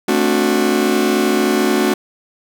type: chord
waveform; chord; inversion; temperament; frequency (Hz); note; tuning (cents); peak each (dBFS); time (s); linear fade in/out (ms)
40% pulse; D dominant seventh; second; just; 220.2 / 264.3 / 293.7 / 367.1; A3 / C4 / D4 / F#4; +2 / +18 / 0 / -14; -18 / -20 / -19 / -16; 0.08-1.94; 5
effects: none